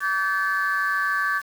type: tone cluster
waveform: sine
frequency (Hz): 1150 / 1545 / 1732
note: D6 / G6 / A6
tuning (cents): -37 / -26 / -28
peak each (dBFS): -24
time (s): 0-1.42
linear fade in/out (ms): 50
effects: tanh soft clip ceiling -15 dBFS + 7-bit